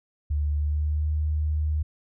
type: tone with pitch glide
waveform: sine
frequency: 73.8 to 76.31 Hz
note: D2 to D#2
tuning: +9 to -33 cents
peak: -22 dBFS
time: 0.3-1.83 s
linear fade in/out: 10 ms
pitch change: +58 cents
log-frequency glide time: 0.55-1.09 s
effects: none